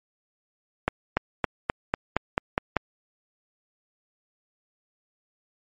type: accelerating click train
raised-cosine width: 0.5 ms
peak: -6 dBFS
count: 9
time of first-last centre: 0.88-2.767 s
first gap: 290 ms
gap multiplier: 0.94
effects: MP3 48 kbps